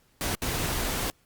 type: noise bursts at uneven times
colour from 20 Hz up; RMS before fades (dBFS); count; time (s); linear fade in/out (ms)
pink; -29; 2; 0.21-0.35 / 0.42-1.1; 0
effects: pink hiss -65 dBFS RMS until 1.25 s + Opus 48 kbps